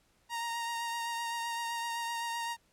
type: tone with vibrato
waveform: sawtooth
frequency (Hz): 932.3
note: A#5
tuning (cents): 0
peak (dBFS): -30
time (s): 0.29-2.57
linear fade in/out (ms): 50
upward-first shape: triangle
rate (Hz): 7.8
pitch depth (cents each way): 21
effects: pink hiss -70 dBFS RMS until 2.72 s + low-pass 12000 Hz 12 dB/octave